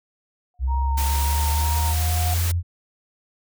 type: tone with exponential growth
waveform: sine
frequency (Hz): 720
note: F#5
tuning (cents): -47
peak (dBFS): -27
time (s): 0.54-2.34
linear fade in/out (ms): 1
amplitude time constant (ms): 390
type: linear sweep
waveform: sine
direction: up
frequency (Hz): 63.8 to 87.31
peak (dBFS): -19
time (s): 0.59-2.63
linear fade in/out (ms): 50
type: tone with vibrato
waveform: sine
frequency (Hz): 926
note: A#5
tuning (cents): -12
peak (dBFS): -27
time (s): 0.67-1.95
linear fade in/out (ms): 50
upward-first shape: sine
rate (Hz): 2.1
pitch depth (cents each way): 27
type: noise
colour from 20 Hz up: white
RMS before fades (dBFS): -29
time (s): 0.97-2.52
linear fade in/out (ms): 10
effects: none